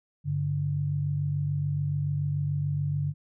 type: tone pair together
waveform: sine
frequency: 98 / 144.95 Hz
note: G2 / D3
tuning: 0 / -22 cents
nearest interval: perfect fifth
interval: 678 cents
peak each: -32 / -26 dBFS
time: 0.24-3.14 s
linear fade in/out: 50 ms
effects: none

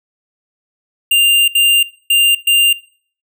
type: tone bursts at uneven times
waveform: square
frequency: 2794 Hz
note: F7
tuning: in tune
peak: -9 dBFS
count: 4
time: 1.11-1.48 / 1.55-1.83 / 2.1-2.35 / 2.47-2.73 s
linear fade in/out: 5 ms
effects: noise-tail reverb RT60 0.5 s tail -20 dB re dry

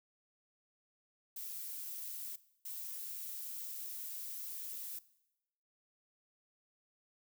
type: noise bursts at uneven times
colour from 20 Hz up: violet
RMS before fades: -44 dBFS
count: 2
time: 1.36-2.36 / 2.65-4.99 s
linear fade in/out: 5 ms
effects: noise-tail reverb RT60 0.9 s tail -19 dB re dry

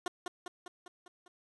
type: tone with echo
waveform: 15% pulse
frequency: 358.7 Hz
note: F4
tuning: 46 cents sharp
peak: -26 dBFS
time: 0.06-0.08 s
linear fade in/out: 2 ms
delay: 200 ms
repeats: 6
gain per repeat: -4 dB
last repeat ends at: 1.28 s
effects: resampled to 24000 Hz

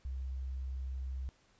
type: tone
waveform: sine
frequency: 65.41 Hz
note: C2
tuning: in tune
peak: -36 dBFS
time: 0.05-1.29 s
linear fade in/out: 0 ms
effects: pink hiss -68 dBFS RMS until 1.59 s + resampled to 16000 Hz

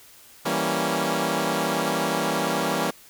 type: chord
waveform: 10% pulse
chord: E diminished seventh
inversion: none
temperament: equal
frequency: 164.81 / 196 / 233.1 / 277.2 Hz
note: E3 / G3 / Bb3 / Db4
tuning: 0 / 0 / 0 / 0 cents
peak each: -20 dBFS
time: 0.45-2.91 s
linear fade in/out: 10 ms
effects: white hiss -50 dBFS RMS until 3.09 s

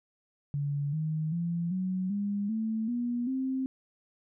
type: tone with pitch steps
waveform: sine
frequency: 143.3 / 156.27 / 170.41 / 185.84 / 202.7 / 221 / 241 / 262.8 Hz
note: D3 / D#3 / F3 / F#3 / G#3 / A3 / B3 / C4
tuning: -42 / +8 / -42 / +8 / -42 / +8 / -42 / +8 cents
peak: -28 dBFS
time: 0.54-3.66 s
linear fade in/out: 0 ms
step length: 390 ms
effects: none

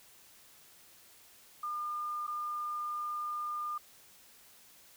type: tone with dropouts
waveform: sine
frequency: 1207 Hz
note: D6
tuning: 47 cents sharp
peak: -34 dBFS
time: 1.63-3.78 s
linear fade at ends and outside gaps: 5 ms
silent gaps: 2.268-2.277 s
effects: white hiss -59 dBFS RMS until 4.96 s

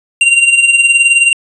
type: tone with tremolo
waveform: square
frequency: 2768 Hz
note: F7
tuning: 16 cents flat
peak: -4 dBFS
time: 0.21-1.33 s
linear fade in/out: 2 ms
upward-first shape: sine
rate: 19 Hz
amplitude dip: 60%
effects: resampled to 22050 Hz

